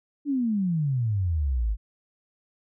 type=exponential sweep; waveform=sine; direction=down; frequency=297.5 to 49 Hz; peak=-22 dBFS; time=0.25-1.77 s; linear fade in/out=50 ms; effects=none